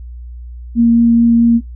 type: tone with vibrato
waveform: sine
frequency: 233.1 Hz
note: A#3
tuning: in tune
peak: -6 dBFS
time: 0.75-1.61 s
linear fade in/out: 50 ms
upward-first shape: triangle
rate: 4.6 Hz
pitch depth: 8 cents each way
effects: noise-tail reverb RT60 0.1 s tail -18 dB re dry + added 60 Hz sine -27 dBFS peak until 1.75 s